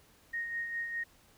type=tone with tremolo; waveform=sine; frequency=1862 Hz; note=A#6; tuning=2 cents flat; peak=-32 dBFS; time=0.33-1.04 s; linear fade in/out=10 ms; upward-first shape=sine; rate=4.9 Hz; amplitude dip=45%; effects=pink hiss -63 dBFS RMS until 1.37 s